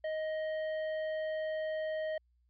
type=tone with hard clipping; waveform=triangle; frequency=626 Hz; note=D#5; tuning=10 cents sharp; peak=-35 dBFS; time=0.04-2.18 s; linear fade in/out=5 ms; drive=12 dB; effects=added 60 Hz sine -68 dBFS peak until 2.49 s + resampled to 11025 Hz